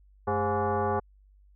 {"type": "tone with frequency modulation", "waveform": "sine", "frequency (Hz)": 216, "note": "A3", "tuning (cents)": -32, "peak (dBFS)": -24, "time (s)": [0.27, 1], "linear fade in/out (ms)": 10, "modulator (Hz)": 311, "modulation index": 3, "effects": ["added 49 Hz sine -55 dBFS peak until 1.55 s"]}